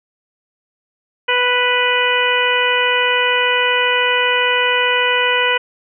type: harmonic tone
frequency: 493.9 Hz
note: B4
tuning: in tune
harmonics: 1 / 2 / 3 / 4 / 5 / 6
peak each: -20 / -20 / -20 / -20 / -20 / -20 dBFS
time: 1.28-5.58 s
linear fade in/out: 10 ms
effects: none